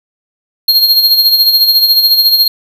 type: tone with tremolo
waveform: square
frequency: 4235 Hz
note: C8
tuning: 20 cents sharp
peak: -4 dBFS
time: 0.68-2.48 s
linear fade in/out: 5 ms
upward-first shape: sine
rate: 14 Hz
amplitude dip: 55%
effects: none